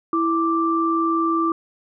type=tone pair together; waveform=sine; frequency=329.6 / 1174.7 Hz; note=E4 / D6; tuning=0 / 0 cents; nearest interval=octave + minor seventh; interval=2200 cents; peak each=-20 dBFS; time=0.13-1.52 s; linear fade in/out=2 ms; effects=none